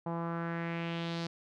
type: tone with low-pass filter sweep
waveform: sawtooth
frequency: 168 Hz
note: E3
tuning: 33 cents sharp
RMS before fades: -36 dBFS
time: 0.06-1.27 s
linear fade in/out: 5 ms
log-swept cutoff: 890 to 4800 Hz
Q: 2.6
effects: none